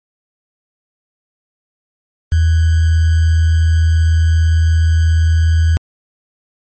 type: tone with sample-and-hold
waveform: sine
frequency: 81.4 Hz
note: E2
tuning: 21 cents flat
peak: -8 dBFS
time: 2.32-5.77 s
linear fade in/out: 0 ms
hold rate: 1575 Hz
effects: MP3 32 kbps